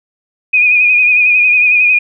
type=tone with vibrato; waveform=sine; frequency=2470 Hz; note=D#7; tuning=13 cents flat; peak=-6 dBFS; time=0.53-1.99 s; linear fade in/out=10 ms; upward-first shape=sine; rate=11 Hz; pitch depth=41 cents each way; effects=none